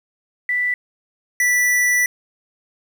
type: tone pair in turn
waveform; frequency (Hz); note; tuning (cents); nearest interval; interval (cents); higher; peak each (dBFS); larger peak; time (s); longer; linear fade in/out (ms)
sine / square; 1975.5 / 1968.6; B6 / B6; 0 / -6; unison; 6; first; -17 / -15; second; 0.49-0.74 / 1.4-2.06; second; 2
effects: 8-bit